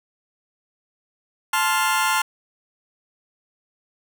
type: chord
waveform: sawtooth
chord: F major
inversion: first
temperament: just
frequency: 873.1 / 1047.7 / 1396.9 Hz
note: A5 / C6 / F6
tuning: -14 / +2 / 0 cents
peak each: -19 dBFS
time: 1.53-2.22 s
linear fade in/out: 5 ms
effects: none